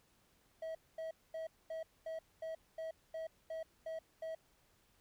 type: tone bursts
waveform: triangle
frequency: 645 Hz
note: E5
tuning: 38 cents flat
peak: -38 dBFS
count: 11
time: 0.62-4.35 s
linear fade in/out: 5 ms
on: 130 ms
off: 230 ms
effects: pink hiss -72 dBFS RMS until 5 s